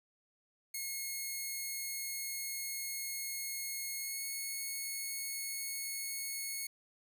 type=tone with pitch glide; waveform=5% pulse; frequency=2168 to 2193 Hz; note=C#7 to C#7; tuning=-39 to -19 cents; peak=-28 dBFS; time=0.74-6.67 s; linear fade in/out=5 ms; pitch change=+20 cents; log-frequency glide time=3.98-4.22 s; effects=none